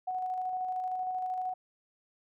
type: tone with tremolo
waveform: sine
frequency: 740 Hz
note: F#5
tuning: in tune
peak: -30 dBFS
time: 0.07-1.54 s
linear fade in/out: 10 ms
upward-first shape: square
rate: 13 Hz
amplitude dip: 25%
effects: none